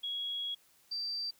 sine tone pair in turn, 3322 / 4676 Hz, G#7 / D8, 0 / -8 cents, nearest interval tritone, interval 592 cents, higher second, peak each -34 / -34 dBFS, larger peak neither, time 0.03-0.55 / 0.91-1.31 s, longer first, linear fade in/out 10 ms, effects white hiss -66 dBFS RMS until 1.39 s

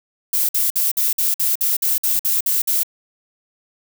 violet noise bursts, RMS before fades -18 dBFS, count 12, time 0.33-2.833 s, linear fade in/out 5 ms, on 160 ms, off 53 ms, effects none

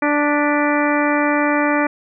harmonic tone with a mistuned harmonic, 293.7 Hz, D4, in tune, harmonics 1 / 2 / 3 / 4 / 5 / 6 / 7 / 8, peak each -18 / -21 / -23 / -24 / -25 / -26 / -26 / -27 dBFS, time 0.02-1.87 s, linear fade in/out 5 ms, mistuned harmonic 7, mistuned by -61 cents, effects none

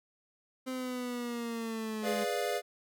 30% pulse linear sweep, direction down, 259.8 to 207.7 Hz, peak -32 dBFS, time 0.66-2.25 s, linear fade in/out 20 ms
square chord, G# diminished seventh, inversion none, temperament equal, 415.3 / 493.9 / 587.3 / 698.5 Hz, G#4 / B4 / D5 / F5, 0 / 0 / 0 / 0 cents, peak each -37 dBFS, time 2.02-2.62 s, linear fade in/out 50 ms
effects none

